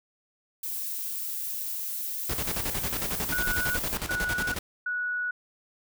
violet noise, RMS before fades -33 dBFS, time 0.63-3.97 s, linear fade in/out 5 ms
pink noise with tremolo, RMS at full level -31 dBFS, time 2.29-4.59 s, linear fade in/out 5 ms, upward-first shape square, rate 11 Hz, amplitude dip 70%
sine tone bursts, 1468 Hz, F#6, 14 cents flat, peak -27 dBFS, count 3, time 3.32-5.31 s, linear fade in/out 5 ms, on 450 ms, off 320 ms
effects none

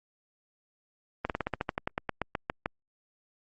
slowing click train, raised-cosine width 0.5 ms, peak -14 dBFS, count 16, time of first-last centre 1.25-2.659 s, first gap 48 ms, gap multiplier 1.09, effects Opus 32 kbps

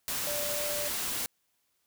sine tone in noise, 587.3 Hz, D5, in tune, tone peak -35 dBFS, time 0.27-0.88 s, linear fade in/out 0 ms, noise white, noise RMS -33 dBFS, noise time 0.08-1.26 s, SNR -5 dB, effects white hiss -75 dBFS RMS until 1.86 s

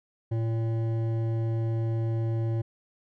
sine tone with hard clipping, 113.5 Hz, A#2, 46 cents flat, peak -27 dBFS, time 0.31-2.62 s, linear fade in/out 10 ms, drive 11 dB, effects none

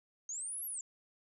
sine linear two-way sweep, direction up then down, 6330 to 11780 to 7070 Hz, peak -38 dBFS, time 0.29-0.81 s, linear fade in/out 2 ms, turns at 0.66 s, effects none

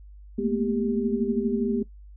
sine tone cluster, 216.8 / 228.7 / 241.7 / 396.1 Hz, A3 / A#3 / B3 / G4, -25 / -33 / -37 / +18 cents, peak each -28 dBFS, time 0.38-1.83 s, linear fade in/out 10 ms, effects noise-tail reverb RT60 0.1 s tail -17 dB re dry + added 50 Hz sine -43 dBFS peak until 2.16 s

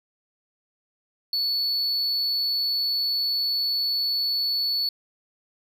triangle tone, 4435 Hz, C#8, in tune, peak -21 dBFS, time 1.33-4.89 s, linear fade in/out 2 ms, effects none

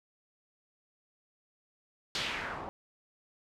white noise with low-pass filter sweep, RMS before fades -37 dBFS, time 2.15-2.69 s, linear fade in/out 0 ms, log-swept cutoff 4400 to 740 Hz, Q 1.8, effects none

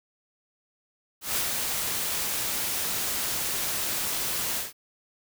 white noise with ADSR envelope, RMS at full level -26 dBFS, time 1.21-4.73 s, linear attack 150 ms, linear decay 90 ms, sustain -3 dB, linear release 160 ms, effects none

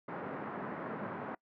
pink band-pass noise, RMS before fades -41 dBFS, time 0.08-1.35 s, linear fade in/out 5 ms, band 160 to 1600 Hz, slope 24 dB/octave, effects noise-tail reverb RT60 0.1 s tail -24 dB re dry

